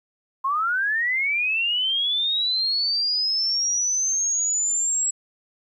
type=linear sweep; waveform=sine; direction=up; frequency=1046.5 to 7740 Hz; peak=-20 dBFS; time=0.44-5.11 s; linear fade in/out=10 ms; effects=10-bit